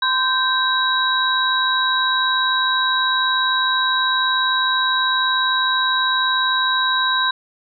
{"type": "tone cluster", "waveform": "sine", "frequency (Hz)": [1028, 1566, 3867], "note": ["C6", "G6", "B7"], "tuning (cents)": [-31, -2, -37], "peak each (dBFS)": -20, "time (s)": [0.02, 7.31], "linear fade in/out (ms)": 5, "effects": []}